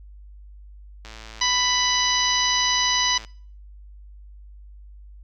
click train, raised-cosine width 0.2 ms, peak -23 dBFS, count 245, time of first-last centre 1.05-3.248 s, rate 111 Hz
harmonic tone, 992 Hz, B5, 7 cents sharp, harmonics 1 / 2 / 3 / 4 / 5 / 6, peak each -26 / -26 / -26 / -26 / -26 / -26 dBFS, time 1.41-3.18 s, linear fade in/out 5 ms
effects noise-tail reverb RT60 0.5 s tail -25 dB re dry + added 50 Hz sine -41 dBFS peak until 5.23 s

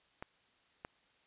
clicks, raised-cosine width 0.5 ms, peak -27 dBFS, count 2, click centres 0.225 / 0.849 s, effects white hiss -70 dBFS RMS until 1.26 s + resampled to 8000 Hz

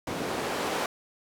white noise with band-pass filter sweep, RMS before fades -31 dBFS, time 0.07-0.86 s, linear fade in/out 2 ms, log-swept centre 260 to 570 Hz, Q 0.75, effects none

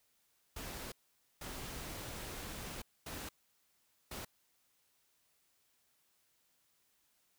pink noise bursts at uneven times, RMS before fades -45 dBFS, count 4, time 0.56-0.92 / 1.41-2.82 / 3.06-3.29 / 4.11-4.25 s, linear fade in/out 5 ms, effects white hiss -75 dBFS RMS until 7.38 s

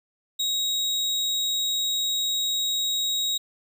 35% pulse tone, 3796 Hz, A#7, 31 cents sharp, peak -21 dBFS, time 0.39-3.38 s, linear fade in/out 10 ms, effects none

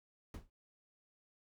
brown noise with exponential decay, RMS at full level -37 dBFS, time 0.34-0.5 s, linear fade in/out 2 ms, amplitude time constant 33 ms, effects none

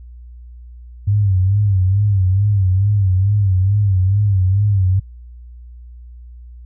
sine tone with vibrato, 98 Hz, G2, in tune, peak -11 dBFS, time 1.07-5 s, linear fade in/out 10 ms, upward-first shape sine, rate 2.3 Hz, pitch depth 110 cents each way, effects added 60 Hz sine -34 dBFS peak until 6.65 s

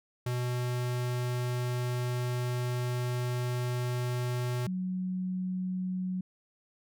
square / sine tone pair in turn, 123.47 / 184.48 Hz, B2 / F#3, 0 / -5 cents, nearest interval perfect fifth, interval 695 cents, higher second, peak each -30 / -30 dBFS, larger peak neither, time 0.26-4.67 / 4.67-6.21 s, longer first, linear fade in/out 5 ms, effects none

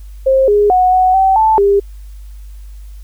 sine tone with pitch steps, 531 / 413 / 735 / 742 / 767 / 878 / 401.1 Hz, C5 / G#4 / F#5 / F#5 / G5 / A5 / G4, +25 / -10 / -12 / +5 / -38 / -4 / +40 cents, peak -7 dBFS, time 0.26-1.8 s, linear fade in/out 10 ms, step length 220 ms, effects added 50 Hz sine -29 dBFS peak until 3.03 s + white hiss -52 dBFS RMS until 3.03 s

